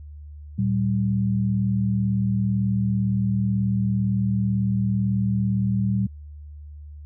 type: tone pair together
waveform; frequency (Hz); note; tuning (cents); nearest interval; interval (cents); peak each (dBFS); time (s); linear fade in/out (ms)
sine; 115.2 / 193.18; A#2 / G3; -20 / -25; major sixth; 895; -22; 0.58-6.07; 10
effects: added 74 Hz sine -37 dBFS peak until 7.05 s